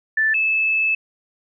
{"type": "tone pair in turn", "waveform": "sine", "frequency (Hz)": [1760, 2614], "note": ["A6", "E7"], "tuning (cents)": [0, -15], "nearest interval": "perfect fifth", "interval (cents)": 685, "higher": "second", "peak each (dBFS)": [-15, -16], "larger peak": "first", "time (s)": [[0.17, 0.34], [0.34, 0.95]], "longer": "second", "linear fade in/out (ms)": 5, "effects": []}